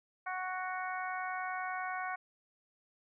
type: harmonic tone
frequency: 370 Hz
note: F#4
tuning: in tune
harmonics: 2 / 3 / 4 / 5 / 6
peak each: -39 / -41 / -41 / -46 / -46 dBFS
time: 0.26-2.16 s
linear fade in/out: 10 ms
effects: none